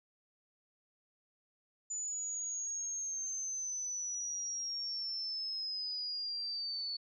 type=linear sweep; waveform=sine; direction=down; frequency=7000 to 4435 Hz; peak=-36 dBFS; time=1.9-6.97 s; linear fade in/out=10 ms; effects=none